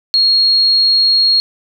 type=tone; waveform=sine; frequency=4285 Hz; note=C8; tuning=40 cents sharp; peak=-8 dBFS; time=0.14-1.4 s; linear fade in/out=0 ms; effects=none